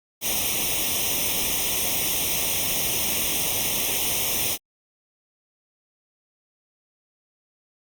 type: noise with comb filter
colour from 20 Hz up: white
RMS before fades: -24 dBFS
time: 0.21-4.58 s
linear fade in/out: 50 ms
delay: 0.33 ms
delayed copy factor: +0.95
effects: Opus 48 kbps